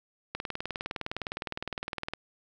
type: click train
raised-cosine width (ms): 0.3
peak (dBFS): -17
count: 36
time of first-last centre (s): 0.35-2.136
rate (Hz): 19.6
effects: none